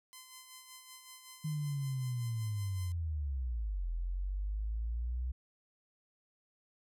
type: tone with tremolo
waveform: 5% pulse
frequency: 1029 Hz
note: C6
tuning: 29 cents flat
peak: -37 dBFS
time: 0.13-2.92 s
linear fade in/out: 0 ms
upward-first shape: sine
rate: 5.3 Hz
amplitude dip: 50%
type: linear two-way sweep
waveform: sine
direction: down then up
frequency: 155.56 to 41.54 to 63.3 Hz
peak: -33 dBFS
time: 1.44-5.32 s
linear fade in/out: 10 ms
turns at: 3.9 s
effects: none